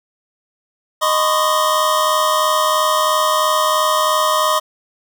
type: tone cluster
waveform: square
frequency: 621 / 1015 / 1098 / 1230 Hz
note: D#5 / B5 / C#6 / D#6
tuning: -3 / +47 / -17 / -20 cents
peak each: -20 dBFS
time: 1.01-4.6 s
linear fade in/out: 20 ms
effects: none